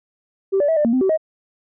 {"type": "tone with pitch steps", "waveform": "sine", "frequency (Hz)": [388.6, 579, 647, 597, 231.8, 257.7, 381.6, 631], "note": ["G4", "D5", "E5", "D5", "A#3", "C4", "G4", "D#5"], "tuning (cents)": [-15, -25, -32, 28, -10, -26, -47, 24], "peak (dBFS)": -13, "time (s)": [0.52, 1.176], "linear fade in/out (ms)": 20, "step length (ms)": 82, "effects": ["tanh soft clip ceiling -10 dBFS"]}